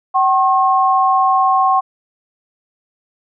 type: tone pair together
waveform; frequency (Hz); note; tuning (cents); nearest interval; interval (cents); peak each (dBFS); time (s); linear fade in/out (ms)
sine; 762.3 / 1078; G5 / C#6; -49 / -49; tritone; 600; -13; 0.14-1.81; 20
effects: none